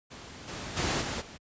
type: noise with level steps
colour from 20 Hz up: pink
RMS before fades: -45 / -38 / -28 / -33 / -46 dBFS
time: 0.1-1.38 s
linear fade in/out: 20 ms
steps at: 0.47 / 0.76 / 1 / 1.2 s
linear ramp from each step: 20 ms
effects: high-pass 60 Hz 12 dB/octave + resampled to 16000 Hz